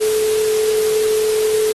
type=tone in noise; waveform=sine; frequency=432.4 Hz; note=A4; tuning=30 cents flat; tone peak=-14 dBFS; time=0-1.73 s; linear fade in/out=20 ms; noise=white; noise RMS=-26 dBFS; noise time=0-1.73 s; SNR=+9 dB; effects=AAC 32 kbps